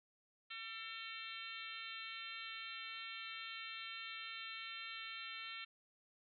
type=harmonic tone; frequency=449.8 Hz; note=A4; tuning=38 cents sharp; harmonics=3 / 4 / 5 / 6 / 7 / 8 / 9; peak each=-53 / -55 / -52 / -52 / -53 / -55 / -55 dBFS; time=0.5-5.65 s; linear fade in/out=10 ms; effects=none